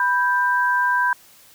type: tone pair together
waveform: sine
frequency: 987.8 / 1575.6 Hz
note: B5 / G6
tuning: 0 / +8 cents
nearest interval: minor sixth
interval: 808 cents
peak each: -19 dBFS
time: 0-1.13 s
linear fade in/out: 2 ms
effects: white hiss -50 dBFS RMS until 1.54 s